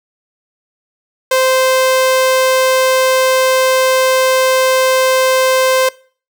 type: tone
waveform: sawtooth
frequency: 520 Hz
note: C5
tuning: 11 cents flat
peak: -6 dBFS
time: 1.31-5.89 s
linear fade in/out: 5 ms
effects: noise-tail reverb RT60 0.4 s tail -21 dB re dry